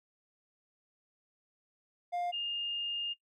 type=tone pair in turn; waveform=triangle / sine; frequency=704 / 2824 Hz; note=F5 / F7; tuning=+14 / +19 cents; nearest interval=2 octaves; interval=2405 cents; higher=second; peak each=-30 / -33 dBFS; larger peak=first; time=2.12-2.32 / 2.32-3.14 s; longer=second; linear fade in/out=20 ms; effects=noise-tail reverb RT60 0.1 s tail -18 dB re dry